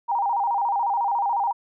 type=tone with vibrato; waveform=sine; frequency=870 Hz; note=A5; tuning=20 cents flat; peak=-20 dBFS; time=0.08-1.53 s; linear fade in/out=20 ms; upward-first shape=square; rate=14 Hz; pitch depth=140 cents each way; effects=none